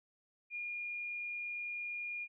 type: tone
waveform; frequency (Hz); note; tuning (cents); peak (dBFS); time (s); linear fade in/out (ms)
sine; 2423; D#7; -47; -38; 0.5-2.28; 50
effects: none